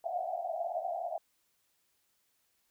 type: band-pass noise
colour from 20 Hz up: pink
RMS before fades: -36 dBFS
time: 0.04-1.18 s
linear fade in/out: 2 ms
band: 650 to 740 Hz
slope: 96 dB/octave
effects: white hiss -75 dBFS RMS until 2.7 s